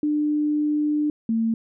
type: tone pair in turn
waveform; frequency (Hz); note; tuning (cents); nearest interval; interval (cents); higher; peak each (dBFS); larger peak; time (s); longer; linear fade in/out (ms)
sine; 298.8 / 225.8; D4 / A3; +30 / +45; perfect fourth; 485; first; -19; neither; 0.03-1.1 / 1.29-1.54; first; 2
effects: none